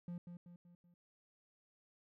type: tone with echo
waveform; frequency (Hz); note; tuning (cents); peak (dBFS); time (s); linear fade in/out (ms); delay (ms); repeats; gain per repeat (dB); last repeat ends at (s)
triangle; 174.5; F3; -1; -40; 0.08-0.18; 2; 190; 4; -6; 0.94
effects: none